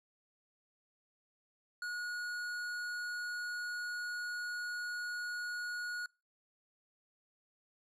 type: tone with hard clipping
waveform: sine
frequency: 1450 Hz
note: F#6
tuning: 35 cents flat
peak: -39 dBFS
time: 1.82-6.06 s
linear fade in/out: 2 ms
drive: 11 dB
effects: noise-tail reverb RT60 0.3 s tail -26 dB re dry